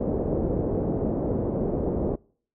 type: low-pass noise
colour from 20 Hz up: white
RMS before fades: -26 dBFS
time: 0-2.16 s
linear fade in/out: 10 ms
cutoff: 510 Hz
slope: 24 dB/octave
effects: noise-tail reverb RT60 0.5 s tail -25 dB re dry